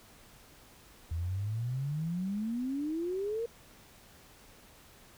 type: exponential sweep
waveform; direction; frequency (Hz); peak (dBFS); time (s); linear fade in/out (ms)
sine; up; 79.5 to 474; -31; 1.11-3.46; 5
effects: pink hiss -57 dBFS RMS until 5.17 s